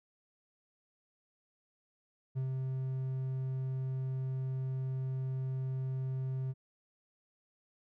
triangle tone with ADSR envelope, 131.3 Hz, C3, 6 cents sharp, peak -29 dBFS, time 2.35-6.54 s, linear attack 25 ms, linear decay 98 ms, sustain -2 dB, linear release 37 ms, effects none

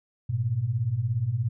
sine beating tone pair, 103.83 / 120.83 Hz, G#2 / B2, 0 / -37 cents, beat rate 17 Hz, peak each -29 / -25 dBFS, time 0.29-1.49 s, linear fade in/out 10 ms, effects none

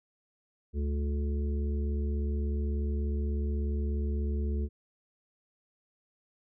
harmonic tone with a mistuned harmonic, 72.2 Hz, D2, 29 cents flat, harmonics 1 / 3 / 5 / 6, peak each -28 / -38 / -42 / -44 dBFS, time 0.73-4.69 s, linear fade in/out 50 ms, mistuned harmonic 5, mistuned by -21 cents, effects none

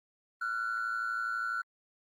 triangle ring-modulated tone, 1423 Hz, F6, 32 cents sharp, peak -25 dBFS, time 0.41-1.62 s, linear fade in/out 10 ms, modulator 56.1 Hz, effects tanh soft clip ceiling -26 dBFS + Opus 32 kbps

